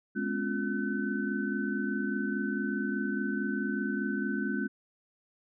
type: tone cluster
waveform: sine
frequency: 208.6 / 252.3 / 277.1 / 351.5 / 1515 Hz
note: G#3 / B3 / C#4 / F4 / F#6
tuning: +8 / +37 / -1 / +11 / +40 cents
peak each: -33 / -36 / -35 / -38 / -36 dBFS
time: 0.15-4.68 s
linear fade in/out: 20 ms
effects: none